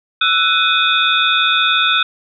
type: tone cluster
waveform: sine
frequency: 1327 / 1484 / 2504 / 3449 / 3665 Hz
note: E6 / F#6 / D#7 / A7 / A#7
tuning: +11 / +5 / +10 / -35 / -30 cents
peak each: -18 dBFS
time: 0.21-2.03 s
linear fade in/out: 5 ms
effects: none